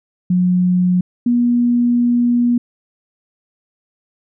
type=tone pair in turn; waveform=sine; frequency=180.5 / 240.9 Hz; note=F#3 / B3; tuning=-43 / -43 cents; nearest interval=perfect fourth; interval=500 cents; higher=second; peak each=-11 dBFS; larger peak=neither; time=0.3-1.01 / 1.26-2.58 s; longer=second; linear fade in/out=5 ms; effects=none